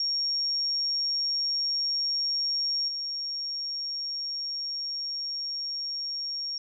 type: tone with level steps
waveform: sine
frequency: 5550 Hz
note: F8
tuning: 12 cents flat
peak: -25 / -30 dBFS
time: 0-6.58 s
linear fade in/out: 2 ms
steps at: 2.88 s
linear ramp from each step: 5 ms
effects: none